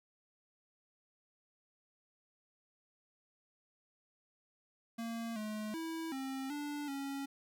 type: tone with pitch steps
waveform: square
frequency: 229.8 / 213.8 / 326 / 266.9 / 292.2 / 276.2 Hz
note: A#3 / A3 / E4 / C4 / D4 / C#4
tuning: -25 / -49 / -19 / +35 / -9 / -6 cents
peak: -39 dBFS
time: 4.98-7.26 s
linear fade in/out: 10 ms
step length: 380 ms
effects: none